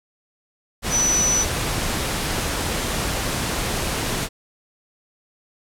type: tone in noise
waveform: sine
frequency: 5960 Hz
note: F#8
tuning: 12 cents sharp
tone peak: -17 dBFS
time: 0.9-1.46 s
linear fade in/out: 50 ms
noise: pink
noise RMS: -24 dBFS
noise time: 0.82-4.29 s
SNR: +4 dB
effects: low-pass 12000 Hz 12 dB/octave